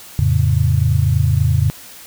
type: chord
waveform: sine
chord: F augmented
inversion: none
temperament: equal with one note detuned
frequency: 86.4 / 110 / 138.59 Hz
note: F2 / A2 / C#3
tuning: -18 / 0 / 0 cents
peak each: -16 dBFS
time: 0.19-1.7 s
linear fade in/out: 0 ms
effects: white hiss -38 dBFS RMS until 2.06 s